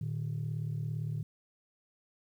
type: tone pair together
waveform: sine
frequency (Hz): 113.9 / 151.56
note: A#2 / D#3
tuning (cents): -40 / -45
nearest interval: perfect fourth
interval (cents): 495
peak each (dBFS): -34 / -34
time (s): 0.01-1.23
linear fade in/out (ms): 5
effects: tanh soft clip ceiling -28 dBFS + 11-bit